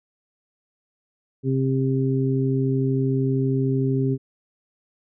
harmonic tone, 133 Hz, C3, 29 cents sharp, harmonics 1 / 2 / 3, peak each -21 / -24 / -26 dBFS, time 1.43-4.18 s, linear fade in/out 50 ms, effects none

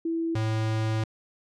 sine / square tone pair in turn, 330 / 110.12 Hz, E4 / A2, +2 / +2 cents, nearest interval octave + perfect fifth, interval 1900 cents, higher first, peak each -25 dBFS, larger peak neither, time 0.05-0.35 / 0.35-1.04 s, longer second, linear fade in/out 5 ms, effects low-pass 6000 Hz 12 dB/octave

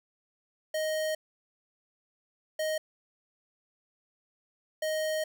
square tone bursts at uneven times, 624 Hz, D#5, 5 cents sharp, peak -29 dBFS, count 3, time 0.74-1.15 / 2.59-2.78 / 4.82-5.24 s, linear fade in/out 5 ms, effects none

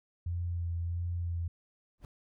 sine tone with vibrato, 86 Hz, F2, 26 cents flat, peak -31 dBFS, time 0.26-1.48 s, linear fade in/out 5 ms, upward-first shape sine, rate 1.5 Hz, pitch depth 21 cents each way
brown noise with exponential growth, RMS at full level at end -41 dBFS, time 1.98-2.05 s, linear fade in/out 1 ms, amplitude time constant 15 ms
effects none

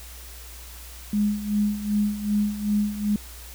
sine tone with tremolo, 207.7 Hz, G#3, in tune, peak -18 dBFS, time 1.13-3.16 s, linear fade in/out 2 ms, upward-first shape sine, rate 2.6 Hz, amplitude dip 75%, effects added 60 Hz sine -41 dBFS peak until 3.54 s + white hiss -44 dBFS RMS until 3.54 s

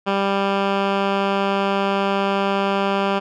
10% pulse tone with low-pass filter, 197.2 Hz, G3, 11 cents sharp, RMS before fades -20 dBFS, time 0.06-3.2 s, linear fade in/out 20 ms, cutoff 2700 Hz, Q 1.1, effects none

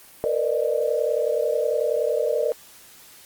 sine tone cluster, 460.8 / 499.5 / 590 / 621 Hz, A#4 / B4 / D5 / D#5, -20 / +20 / +8 / -3 cents, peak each -24 / -27 / -25 / -27 dBFS, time 0.24-2.52 s, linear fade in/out 0 ms, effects white hiss -48 dBFS RMS until 3.25 s + Opus 32 kbps

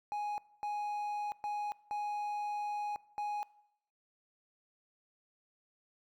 triangle tone bursts at uneven times, 831 Hz, G#5, 1 cent sharp, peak -32 dBFS, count 5, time 0.12-0.38 / 0.63-1.32 / 1.44-1.72 / 1.91-2.96 / 3.18-3.43 s, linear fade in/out 0 ms, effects noise-tail reverb RT60 0.8 s tail -21 dB re dry

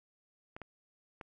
clicks, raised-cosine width 0.5 ms, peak -29 dBFS, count 3, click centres 0.565 / 0.617 / 1.212 s, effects none

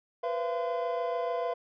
triangle tone cluster, 489.2 / 516 / 680 / 1025 Hz, B4 / C5 / F5 / C6, -16 / -24 / -46 / -36 cents, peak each -31 / -37 / -30 / -36 dBFS, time 0.23-1.54 s, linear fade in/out 10 ms, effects resampled to 11025 Hz

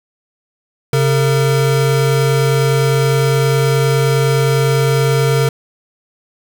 square tone pair together, 135.5 / 456.2 Hz, C#3 / A#4, -39 / -37 cents, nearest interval octave + major sixth, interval 2102 cents, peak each -13 / -17 dBFS, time 0.93-5.49 s, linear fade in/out 2 ms, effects none

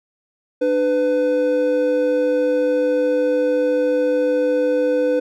triangle tone pair together, 297.7 / 501 Hz, D4 / B4, +24 / +25 cents, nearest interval major sixth, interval 901 cents, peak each -20 / -14 dBFS, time 0.61-5.2 s, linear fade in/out 10 ms, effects none

